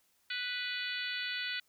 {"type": "harmonic tone", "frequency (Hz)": 493.9, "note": "B4", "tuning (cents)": 0, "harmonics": [3, 4, 5, 6, 7, 8, 9], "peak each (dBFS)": [-40, -41, -42, -43, -43, -44, -45], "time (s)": [0.3, 1.6], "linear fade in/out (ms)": 5, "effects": ["white hiss -72 dBFS RMS until 1.68 s"]}